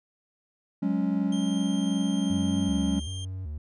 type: chord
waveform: triangle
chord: F# suspended second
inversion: none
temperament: equal with one note detuned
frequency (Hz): 185 / 207.7 / 278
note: F#3 / G#3 / C#4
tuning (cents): 0 / 0 / +5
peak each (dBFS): -26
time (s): 0.82-3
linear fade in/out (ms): 10
type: tone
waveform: sawtooth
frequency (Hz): 3183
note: G7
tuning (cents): +26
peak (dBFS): -35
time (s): 1.32-3.25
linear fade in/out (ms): 5
type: tone with vibrato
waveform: triangle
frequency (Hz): 84.1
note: E2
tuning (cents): +35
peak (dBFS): -30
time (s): 2.3-3.58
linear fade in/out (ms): 5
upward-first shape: square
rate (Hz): 1.3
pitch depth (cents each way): 190
effects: resampled to 24000 Hz